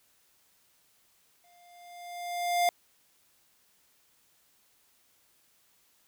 square tone with exponential growth, 702 Hz, F5, 9 cents sharp, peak -22 dBFS, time 1.44-2.69 s, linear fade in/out 1 ms, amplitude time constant 270 ms, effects white hiss -67 dBFS RMS until 6.07 s

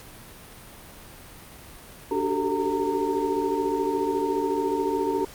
sine tone cluster, 292 / 377.9 / 392 / 443 / 918 Hz, D4 / F#4 / G4 / A4 / A#5, -10 / +37 / 0 / +12 / -27 cents, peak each -29 dBFS, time 2.11-5.25 s, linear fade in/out 5 ms, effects pink hiss -45 dBFS RMS until 5.34 s + Opus 48 kbps

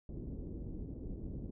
pink low-pass noise, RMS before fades -43 dBFS, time 0.09-1.51 s, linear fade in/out 2 ms, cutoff 380 Hz, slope 24 dB/octave, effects none

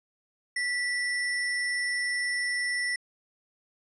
sine tone with sample-and-hold, 1961 Hz, B6, 13 cents flat, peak -26 dBFS, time 0.56-2.96 s, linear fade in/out 5 ms, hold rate 7350 Hz, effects resampled to 24000 Hz

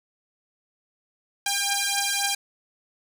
5% pulse beating tone pair, 799 / 802.8 Hz, G5 / G5, +33 / +41 cents, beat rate 3.8 Hz, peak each -14 dBFS, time 1.46-2.35 s, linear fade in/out 5 ms, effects none

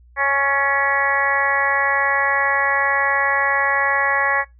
harmonic tone with a mistuned harmonic, 277.2 Hz, C#4, in tune, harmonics 2 / 3 / 4 / 5 / 6 / 7 / 8, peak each -26 / -24 / -22 / -31 / -21 / -21 / -28 dBFS, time 0.16-4.45 s, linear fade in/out 50 ms, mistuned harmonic 6, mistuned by +19 cents, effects noise-tail reverb RT60 0.2 s tail -23 dB re dry + added 60 Hz sine -46 dBFS peak until 4.59 s

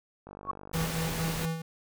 click train, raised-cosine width 1 ms, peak -30 dBFS, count 32, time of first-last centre 0.27-0.896 s, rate 49.5 Hz
sine tone with exponential growth, 1108.7 Hz, C#6, in tune, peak -23 dBFS, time 0.43-0.51 s, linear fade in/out 5 ms, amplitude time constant 16 ms
pink noise, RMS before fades -35 dBFS, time 0.73-1.46 s, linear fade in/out 10 ms
square tone with tremolo, 163.1 Hz, E3, 18 cents flat, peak -29 dBFS, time 0.74-1.62 s, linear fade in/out 5 ms, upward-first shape sine, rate 4.4 Hz, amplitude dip 60%
effects none

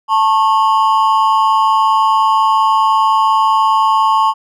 triangle ring-modulated tone, 987.8 Hz, B5, in tune, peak -4 dBFS, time 0.08-4.34 s, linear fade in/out 50 ms, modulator 105 Hz, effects none

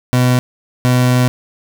30% pulse tone bursts at uneven times, 125.3 Hz, B2, 25 cents sharp, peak -7 dBFS, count 2, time 0.13-0.39 / 0.85-1.28 s, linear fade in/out 0 ms, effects none

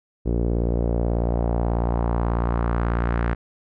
sawtooth tone with low-pass filter sweep, 58.27 Hz, A#1, in tune, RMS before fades -22 dBFS, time 0.25-3.35 s, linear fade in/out 20 ms, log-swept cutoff 400 to 1700 Hz, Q 1.9, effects none

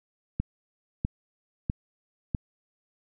click train, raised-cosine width 5 ms, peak -14 dBFS, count 4, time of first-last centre 0.4-2.348 s, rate 1.54 Hz, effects none

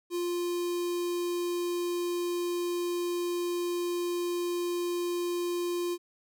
square tone with notch filter, 350 Hz, F4, 4 cents sharp, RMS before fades -31 dBFS, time 0.1-5.98 s, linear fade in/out 50 ms, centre 1600 Hz, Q 1, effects none

